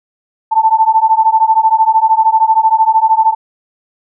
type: beating tone pair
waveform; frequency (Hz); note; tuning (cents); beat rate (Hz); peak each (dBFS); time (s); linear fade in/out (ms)
sine; 879 / 892; A5 / A5; -2 / +23; 13; -10; 0.51-3.35; 20
effects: none